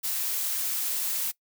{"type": "noise with high-pass filter sweep", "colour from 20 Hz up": "blue", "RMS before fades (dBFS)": -29, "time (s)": [0.03, 1.32], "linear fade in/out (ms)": 20, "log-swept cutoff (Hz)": [670, 220], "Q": 0.86, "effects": ["noise-tail reverb RT60 0.1 s tail -21 dB re dry"]}